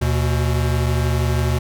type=tone pair together; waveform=square; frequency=75.6 / 121.9 Hz; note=D#2 / B2; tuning=-49 / -22 cents; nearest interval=minor sixth; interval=827 cents; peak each=-20 dBFS; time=0.01-1.59 s; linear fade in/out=10 ms; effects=none